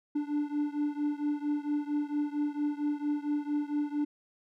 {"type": "beating tone pair", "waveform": "triangle", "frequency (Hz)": [292.4, 296.8], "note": ["D4", "D4"], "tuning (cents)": [-7, 18], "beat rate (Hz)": 4.4, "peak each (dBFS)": [-29, -31], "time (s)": [0.15, 4.05], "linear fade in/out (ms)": 10, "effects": []}